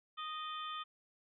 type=harmonic tone with a mistuned harmonic; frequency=620 Hz; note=D#5; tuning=6 cents flat; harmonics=2 / 3 / 4 / 5 / 6; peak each=-41 / -54 / -54 / -48 / -49 dBFS; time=0.17-0.84 s; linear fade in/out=20 ms; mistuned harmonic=6; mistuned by=-91 cents; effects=none